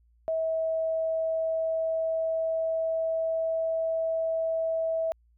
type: tone with pitch glide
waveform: sine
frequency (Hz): 646 to 650.9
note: E5 to E5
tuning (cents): -35 to -22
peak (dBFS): -25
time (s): 0.28-5.12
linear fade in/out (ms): 0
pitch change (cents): +13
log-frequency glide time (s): 0.77-3.71
effects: added 58 Hz sine -60 dBFS peak until 5.37 s